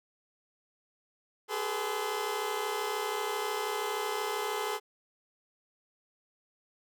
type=tone cluster; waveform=20% pulse; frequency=396.3 / 429.2 / 493.1 / 1034 Hz; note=G4 / A4 / B4 / C6; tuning=+19 / -43 / -3 / -21 cents; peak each=-33 / -29 / -35 / -34 dBFS; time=1.48-4.8 s; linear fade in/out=50 ms; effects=none